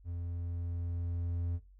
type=tone with level ramp; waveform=triangle; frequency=86.1 Hz; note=F2; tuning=24 cents flat; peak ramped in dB=-34 to -29 dBFS; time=0.04-1.6 s; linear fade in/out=50 ms; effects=noise-tail reverb RT60 0.3 s tail -20 dB re dry + added 47 Hz sine -55 dBFS peak until 1.79 s